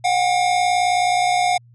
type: tone pair together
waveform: square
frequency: 720.9 / 780 Hz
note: F#5 / G5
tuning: -45 / -9 cents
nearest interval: minor second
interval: 136 cents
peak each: -17 / -24 dBFS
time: 0.04-1.58 s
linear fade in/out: 10 ms
effects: added 119 Hz sine -46 dBFS peak until 1.74 s + resampled to 22050 Hz